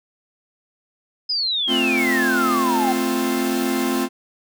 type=exponential sweep; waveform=sine; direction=down; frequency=5090 to 752 Hz; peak=-19 dBFS; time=1.29-2.93 s; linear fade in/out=10 ms
type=chord; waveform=45% pulse; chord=F major; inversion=first; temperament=equal; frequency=220 / 261.6 / 349.2 Hz; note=A3 / C4 / F4; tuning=0 / 0 / 0 cents; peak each=-26 / -22 / -24 dBFS; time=1.67-4.09 s; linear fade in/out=50 ms
type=noise; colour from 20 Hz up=white; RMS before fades=-35 dBFS; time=1.97-4.04 s; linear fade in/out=10 ms
effects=none